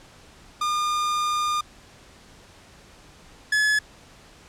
45% pulse tone pair in turn, 1211 / 1706.7 Hz, D#6 / G#6, -47 / +47 cents, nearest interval tritone, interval 594 cents, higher second, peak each -22 / -18 dBFS, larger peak second, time 0.61-1.61 / 3.52-3.79 s, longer first, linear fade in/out 5 ms, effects pink hiss -50 dBFS RMS until 4.48 s + low-pass 8000 Hz 12 dB/octave

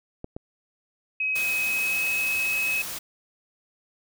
clicks, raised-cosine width 2 ms, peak -21 dBFS, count 2, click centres 0.244 / 0.365 s
sine tone with pitch glide, 2542 to 2564 Hz, D#7 to E7, +36 to -49 cents, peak -23 dBFS, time 1.2-2.82 s, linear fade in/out 5 ms, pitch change +15 cents, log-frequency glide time 1.61-2.1 s
white noise, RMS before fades -34 dBFS, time 1.35-2.99 s, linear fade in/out 10 ms
effects none

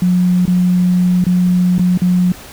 sine tone with dropouts, 180 Hz, F#3, 47 cents flat, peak -9 dBFS, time 0.02-2.32 s, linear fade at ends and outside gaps 2 ms, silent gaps 0.455-0.478 / 1.241-1.266 / 1.782-1.794 / 1.975-2.018 s, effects pink hiss -35 dBFS RMS until 2.52 s

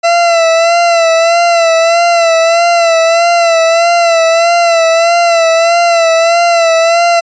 40% pulse tone with vibrato, 672 Hz, E5, 33 cents sharp, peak -5 dBFS, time 0.03-7.21 s, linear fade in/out 20 ms, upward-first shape sine, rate 1.6 Hz, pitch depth 44 cents each way, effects resampled to 16000 Hz

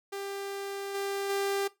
sawtooth tone with level steps, 396.5 Hz, G4, 20 cents sharp, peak -31 / -27 / -24 dBFS, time 0.12-1.68 s, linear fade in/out 10 ms, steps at 0.94 / 1.29 s, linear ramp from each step 10 ms, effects noise-tail reverb RT60 0.2 s tail -19 dB re dry

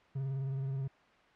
triangle tone with vibrato, 135.1 Hz, C#3, 44 cents flat, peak -31 dBFS, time 0.15-0.88 s, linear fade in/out 10 ms, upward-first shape triangle, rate 19 Hz, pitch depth 51 cents each way, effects white hiss -62 dBFS RMS until 1.35 s + low-pass 2000 Hz 12 dB/octave

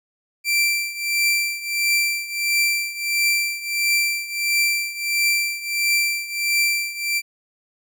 sawtooth tone with tremolo, 2349 Hz, D7, in tune, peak -12 dBFS, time 0.44-7.22 s, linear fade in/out 50 ms, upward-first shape triangle, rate 1.5 Hz, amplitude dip 85%, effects none

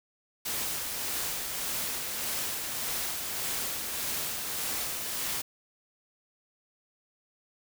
white noise with tremolo, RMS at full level -32 dBFS, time 0.45-5.42 s, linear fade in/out 10 ms, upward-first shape sine, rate 1.7 Hz, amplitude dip 30%, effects none

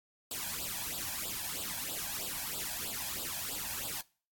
white noise with flanger, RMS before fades -38 dBFS, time 0.31-4.01 s, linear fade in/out 2 ms, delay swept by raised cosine 0.24 to 1.24 ms, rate 3.1 Hz, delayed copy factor +0.95, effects noise-tail reverb RT60 0.4 s tail -23 dB re dry + AAC 64 kbps

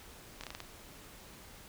slowing click train, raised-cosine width 0.2 ms, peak -24 dBFS, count 6, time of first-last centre 0.41-0.603 s, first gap 26 ms, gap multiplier 1.2, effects pink hiss -53 dBFS RMS until 1.68 s

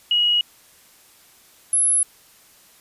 sine tone pair in turn, 2900 / 10949 Hz, F#7 / F9, -35 / -35 cents, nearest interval octave + major seventh, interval 2300 cents, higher second, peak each -15 dBFS, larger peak neither, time 0.11-0.41 / 1.73-2.03 s, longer neither, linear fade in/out 2 ms, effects white hiss -52 dBFS RMS until 2.8 s + resampled to 32000 Hz

